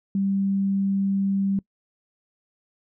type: tone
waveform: sine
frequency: 196 Hz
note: G3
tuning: in tune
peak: -20 dBFS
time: 0.15-1.59 s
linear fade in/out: 2 ms
effects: noise-tail reverb RT60 0.1 s tail -24 dB re dry